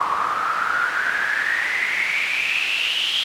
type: noise with band-pass filter sweep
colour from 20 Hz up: pink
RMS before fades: -22 dBFS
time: 0-3.24 s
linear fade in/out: 10 ms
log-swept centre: 1100 to 3200 Hz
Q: 9.2
effects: none